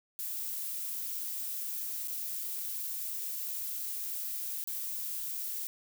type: noise with dropouts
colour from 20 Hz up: violet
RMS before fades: -37 dBFS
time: 0.19-5.67 s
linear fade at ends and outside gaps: 0 ms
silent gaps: 2.075-2.082 / 4.64-4.674 s
effects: none